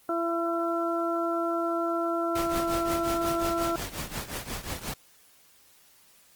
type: harmonic tone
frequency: 336.8 Hz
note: E4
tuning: 37 cents sharp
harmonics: 1 / 2 / 3 / 4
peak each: -29 / -30 / -40 / -31 dBFS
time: 0.09-3.76 s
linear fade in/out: 2 ms
type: noise with tremolo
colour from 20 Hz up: pink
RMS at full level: -32 dBFS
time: 2.35-4.94 s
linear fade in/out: 5 ms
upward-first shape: triangle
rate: 5.6 Hz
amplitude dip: 85%
effects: white hiss -59 dBFS RMS until 6.35 s + Opus 24 kbps